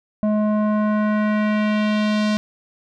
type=tone with low-pass filter sweep; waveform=square; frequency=211.9 Hz; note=G#3; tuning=35 cents sharp; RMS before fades=-19 dBFS; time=0.23-2.37 s; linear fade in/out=0 ms; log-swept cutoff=700 to 5000 Hz; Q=1.4; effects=none